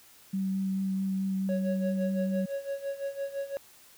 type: tone with vibrato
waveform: sine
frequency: 191.9 Hz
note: G3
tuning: 37 cents flat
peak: -27 dBFS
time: 0.33-2.46 s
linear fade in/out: 10 ms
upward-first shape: sine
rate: 4.6 Hz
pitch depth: 10 cents each way
type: tone with tremolo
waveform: triangle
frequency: 554.4 Hz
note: C#5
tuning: in tune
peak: -27 dBFS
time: 1.49-3.57 s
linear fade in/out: 0 ms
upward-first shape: sine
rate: 5.9 Hz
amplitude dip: 80%
effects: white hiss -56 dBFS RMS until 3.97 s

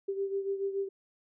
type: beating tone pair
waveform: sine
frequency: 392 / 399 Hz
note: G4 / G4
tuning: 0 / +31 cents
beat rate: 7 Hz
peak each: -31 / -37 dBFS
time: 0.08-0.89 s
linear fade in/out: 10 ms
effects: none

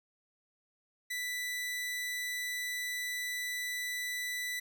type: tone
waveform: sawtooth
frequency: 1980 Hz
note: B6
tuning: 4 cents sharp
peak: -31 dBFS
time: 1.1-4.6 s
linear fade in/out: 10 ms
effects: none

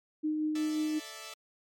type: tone with tremolo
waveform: sine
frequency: 307.5 Hz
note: D#4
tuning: 20 cents flat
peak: -27 dBFS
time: 0.23-1 s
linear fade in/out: 20 ms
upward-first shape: sine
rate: 5.6 Hz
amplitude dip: 25%
type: chord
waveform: 5% pulse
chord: A suspended fourth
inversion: none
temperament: equal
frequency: 440 / 587.3 / 659.3 Hz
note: A4 / D5 / E5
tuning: 0 / 0 / 0 cents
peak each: -38 / -36 / -35 dBFS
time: 0.55-1.34 s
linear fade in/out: 5 ms
effects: MP3 64 kbps

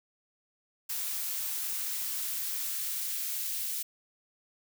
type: noise with high-pass filter sweep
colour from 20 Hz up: blue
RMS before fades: -34 dBFS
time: 0.89-3.83 s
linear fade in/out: 10 ms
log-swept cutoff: 510 to 2100 Hz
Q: 0.74
effects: none

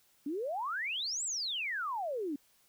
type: exponential two-way sweep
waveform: sine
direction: up then down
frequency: 270 to 8100 to 270 Hz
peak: -33 dBFS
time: 0.26-2.36 s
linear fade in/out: 5 ms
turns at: 1.24 s
effects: white hiss -68 dBFS RMS until 2.68 s

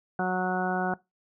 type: harmonic tone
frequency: 183.8 Hz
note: F#3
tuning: 11 cents flat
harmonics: 1 / 2 / 3 / 4 / 5 / 6 / 7 / 8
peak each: -30 / -33 / -37 / -29 / -38 / -41 / -40 / -33 dBFS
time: 0.19-0.94 s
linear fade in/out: 2 ms
effects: noise-tail reverb RT60 0.2 s tail -21 dB re dry

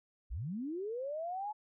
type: linear sweep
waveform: sine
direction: up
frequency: 40.43 to 863 Hz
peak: -36 dBFS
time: 0.3-1.53 s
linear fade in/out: 20 ms
effects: none

